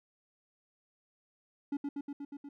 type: tone with echo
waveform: triangle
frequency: 284.3 Hz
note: C#4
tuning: 44 cents sharp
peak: -29 dBFS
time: 1.72-1.77 s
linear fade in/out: 5 ms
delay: 120 ms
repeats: 6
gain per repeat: -2 dB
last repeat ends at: 2.49 s
effects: none